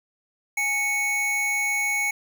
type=tone pair together; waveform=square; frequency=830.4 / 2217 Hz; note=G#5 / C#7; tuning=0 / 0 cents; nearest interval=octave + perfect fourth; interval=1700 cents; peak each=-34 / -23 dBFS; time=0.57-2.11 s; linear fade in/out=5 ms; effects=none